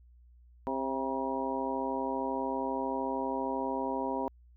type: harmonic tone with a mistuned harmonic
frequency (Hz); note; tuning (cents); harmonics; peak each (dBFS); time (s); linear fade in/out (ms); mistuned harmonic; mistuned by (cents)
132.8; C3; +26; 2 / 3 / 4 / 5 / 6 / 7; -36 / -38 / -38 / -40 / -40 / -35; 0.67-4.28; 0; 7; +47
effects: added 60 Hz sine -55 dBFS peak until 4.56 s